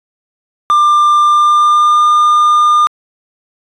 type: tone with pitch glide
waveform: triangle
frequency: 1192 to 1207.9 Hz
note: D6 to D6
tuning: +25 to +48 cents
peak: -4 dBFS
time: 0.7-2.87 s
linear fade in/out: 0 ms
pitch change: +23 cents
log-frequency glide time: 1.21-2.07 s
effects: resampled to 24000 Hz